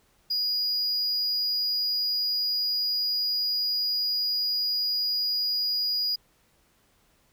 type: tone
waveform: triangle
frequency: 4895 Hz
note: D#8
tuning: 29 cents flat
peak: -23 dBFS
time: 0.3-6.16 s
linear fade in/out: 10 ms
effects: pink hiss -65 dBFS RMS until 7.32 s